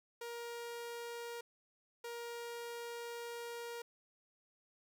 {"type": "tone bursts at uneven times", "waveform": "sawtooth", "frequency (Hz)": 471.4, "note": "A#4", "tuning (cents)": 19, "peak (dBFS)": -39, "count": 2, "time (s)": [[0.21, 1.41], [2.04, 3.82]], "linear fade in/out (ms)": 5, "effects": []}